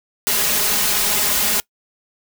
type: noise with comb filter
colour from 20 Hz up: white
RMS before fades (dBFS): -18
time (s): 0.27-1.6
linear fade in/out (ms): 0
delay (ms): 4.8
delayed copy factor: +0.75
effects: noise-tail reverb RT60 0.1 s tail -23 dB re dry